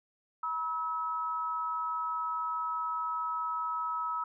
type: tone pair together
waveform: sine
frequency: 966 / 1290.8 Hz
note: B5 / E6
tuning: -39 / -37 cents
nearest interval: perfect fourth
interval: 502 cents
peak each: -36 / -32 dBFS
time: 0.43-4.24 s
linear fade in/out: 5 ms
effects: none